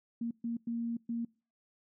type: tone bursts at uneven times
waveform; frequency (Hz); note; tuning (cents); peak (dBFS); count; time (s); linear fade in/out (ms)
sine; 233.1; A#3; 0; -32; 4; 0.21-0.31 / 0.44-0.57 / 0.67-0.97 / 1.09-1.25; 5
effects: noise-tail reverb RT60 0.4 s tail -26 dB re dry